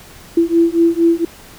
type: beating tone pair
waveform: sine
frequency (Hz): 333.3 / 337.6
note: E4 / E4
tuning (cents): +19 / +41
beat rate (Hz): 4.3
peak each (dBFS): -13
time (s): 0.37-1.25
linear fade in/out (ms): 5
effects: pink hiss -40 dBFS RMS until 1.58 s